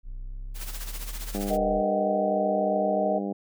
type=linear sweep; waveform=triangle; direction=up; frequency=30.87 to 41.96 Hz; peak=-31 dBFS; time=0.03-1.83 s; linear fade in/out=50 ms
type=noise with tremolo; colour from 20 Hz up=white; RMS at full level=-37 dBFS; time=0.54-1.58 s; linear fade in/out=50 ms; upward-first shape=sine; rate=15 Hz; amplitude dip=65%
type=harmonic tone; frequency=99.9 Hz; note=G2; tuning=33 cents sharp; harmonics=2 / 3 / 4 / 5 / 6 / 7 / 8; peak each=-30 / -34 / -36 / -38 / -40 / -41 / -42 dBFS; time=1.34-3.33 s; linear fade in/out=10 ms
type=chord; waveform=sine; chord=D# minor; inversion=second; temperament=equal with one note detuned; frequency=466.2 / 622.3 / 751.6 Hz; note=A#4 / D#5 / F#5; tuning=0 / 0 / +27 cents; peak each=-31 / -25 / -29 dBFS; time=1.5-3.19 s; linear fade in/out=10 ms
effects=none